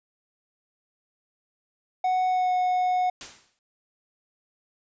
triangle tone with pitch glide, 740 to 731.1 Hz, F#5 to F#5, 0 to -21 cents, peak -19 dBFS, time 2.04-3.1 s, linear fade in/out 5 ms, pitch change -21 cents, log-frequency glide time 2.28-2.52 s
white noise with exponential decay, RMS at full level -35 dBFS, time 3.21-3.59 s, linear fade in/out 1 ms, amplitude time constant 82 ms
effects resampled to 16000 Hz

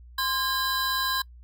square tone cluster, 1042 / 1622 / 3982 Hz, C6 / G#6 / B7, -7 / -41 / +14 cents, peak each -30 dBFS, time 0.18-1.22 s, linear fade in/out 5 ms, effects noise-tail reverb RT60 0.1 s tail -24 dB re dry + added 60 Hz sine -45 dBFS peak until 1.43 s

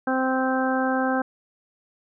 harmonic tone, 260.7 Hz, C4, 6 cents flat, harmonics 1 / 2 / 3 / 4 / 5 / 6, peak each -24 / -27 / -27 / -33 / -32 / -29 dBFS, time 0.07-1.22 s, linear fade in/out 5 ms, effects none

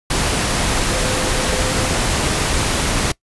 sine tone in noise, 514 Hz, C5, 31 cents flat, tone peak -27 dBFS, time 0.87-1.99 s, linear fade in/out 5 ms, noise pink, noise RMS -18 dBFS, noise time 0.1-3.12 s, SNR -12 dB, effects noise-tail reverb RT60 0.1 s tail -22 dB re dry + resampled to 24000 Hz

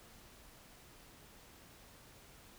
silence, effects pink hiss -59 dBFS RMS until 2.58 s

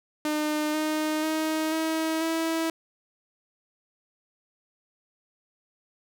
sawtooth tone with pitch steps, 303.3 / 308.8 / 314.4 / 320 / 325.8 Hz, D#4 / D#4 / D#4 / D#4 / E4, -44 / -13 / +18 / +49 / -20 cents, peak -21 dBFS, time 0.25-2.7 s, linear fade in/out 2 ms, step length 490 ms, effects none

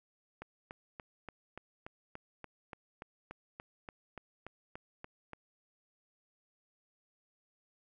click train, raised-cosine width 0.5 ms, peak -29 dBFS, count 18, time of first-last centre 0.42-5.333 s, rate 3.46 Hz, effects none

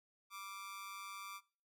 sawtooth tone with amplitude modulation, 1174 Hz, D6, 1 cent flat, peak -40 dBFS, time 0.3-1.41 s, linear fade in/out 50 ms, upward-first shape sine, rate 197 Hz, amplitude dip 65%, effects noise-tail reverb RT60 0.4 s tail -21 dB re dry

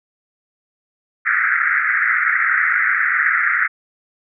white band-pass noise, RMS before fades -17 dBFS, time 1.25-3.68 s, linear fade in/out 20 ms, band 1300 to 2100 Hz, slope 96 dB/octave, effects none

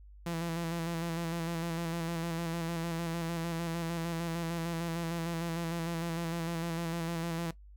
sawtooth tone with vibrato, 167.3 Hz, E3, 26 cents sharp, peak -29 dBFS, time 0.26-7.51 s, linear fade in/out 5 ms, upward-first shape square, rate 6.6 Hz, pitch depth 30 cents each way, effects noise-tail reverb RT60 0.1 s tail -17 dB re dry + added 50 Hz sine -50 dBFS peak until 7.76 s

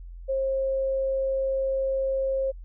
sine tone, 535 Hz, C5, 38 cents sharp, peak -23 dBFS, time 0.28-2.52 s, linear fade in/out 20 ms, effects added 43 Hz sine -38 dBFS peak until 2.64 s

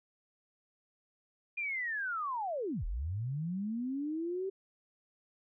sine linear two-way sweep, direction down then up, 2447 to 34.36 to 391.7 Hz, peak -33 dBFS, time 1.57-4.5 s, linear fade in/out 10 ms, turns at 2.85 s, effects none

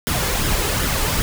pink noise with flanger, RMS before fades -20 dBFS, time 0.07-1.22 s, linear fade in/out 0 ms, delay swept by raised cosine 0.57 to 2.37 ms, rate 2.6 Hz, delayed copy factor +0.5, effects none

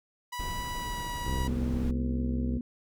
sawtooth tone with pitch glide, 981 to 970.3 Hz, B5 to B5, -12 to -31 cents, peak -31 dBFS, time 0.32-1.48 s, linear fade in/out 10 ms, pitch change -19 cents, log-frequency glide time 0.72-1.05 s
brown noise, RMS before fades -37 dBFS, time 0.39-1.91 s, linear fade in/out 5 ms
harmonic tone, 65.2 Hz, C2, 5 cents flat, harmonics 1 / 2 / 3 / 4 / 5 / 6 / 7 / 8, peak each -30 / -36 / -40 / -42 / -44 / -46 / -47 / -48 dBFS, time 1.25-2.59 s, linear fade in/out 20 ms
sine tone, 240 Hz, B3, 49 cents flat, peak -31 dBFS, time 1.48-2.61 s, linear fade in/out 2 ms
effects none

